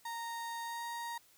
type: tone with pitch glide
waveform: 35% pulse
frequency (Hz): 928 to 937.2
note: A#5 to A#5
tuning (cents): -8 to +9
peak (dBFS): -37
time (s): 0.05-1.18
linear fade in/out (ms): 5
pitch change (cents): +17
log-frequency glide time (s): 0.63-0.85
effects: white hiss -65 dBFS RMS until 1.37 s